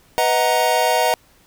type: chord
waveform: square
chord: B major seventh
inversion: none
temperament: equal with one note detuned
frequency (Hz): 493.9 / 631.3 / 740 / 932.3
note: B4 / D#5 / F#5 / A#5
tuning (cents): 0 / +25 / 0 / 0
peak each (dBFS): -23 / -21 / -21 / -21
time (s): 0.18-1.14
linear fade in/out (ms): 0
effects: pink hiss -54 dBFS RMS until 1.46 s